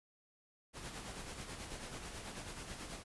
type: noise with tremolo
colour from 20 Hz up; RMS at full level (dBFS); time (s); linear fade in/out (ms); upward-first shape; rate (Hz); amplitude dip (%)
pink; -45; 0.73-3.04; 50; sine; 9.2; 45
effects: resampled to 24000 Hz